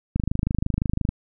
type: click train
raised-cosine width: 5 ms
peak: -10 dBFS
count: 25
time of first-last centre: 0.16-1.09 s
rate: 25.8 Hz
effects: none